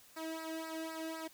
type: tone with flanger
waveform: sawtooth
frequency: 321.9 Hz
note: E4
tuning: 41 cents flat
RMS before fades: -42 dBFS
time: 0.16-1.28 s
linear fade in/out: 10 ms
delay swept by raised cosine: 0.3 to 0.95 ms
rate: 3.9 Hz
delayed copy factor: -0.9
effects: white hiss -61 dBFS RMS until 1.33 s